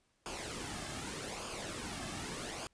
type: noise with flanger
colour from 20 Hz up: pink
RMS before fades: -42 dBFS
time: 0.26-2.67 s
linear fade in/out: 0 ms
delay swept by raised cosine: 0.51 to 2.11 ms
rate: 0.83 Hz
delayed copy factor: -0.6
effects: pink hiss -75 dBFS RMS until 2.73 s + resampled to 22050 Hz